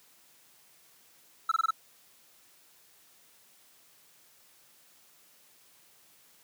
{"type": "tone bursts", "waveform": "triangle", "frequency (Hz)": 1318.5, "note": "E6", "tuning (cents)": 0, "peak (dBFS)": -21, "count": 5, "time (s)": [1.49, 1.708], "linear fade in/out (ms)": 5, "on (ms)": 26, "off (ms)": 22, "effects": ["white hiss -61 dBFS RMS until 6.43 s", "high-pass 100 Hz 12 dB/octave"]}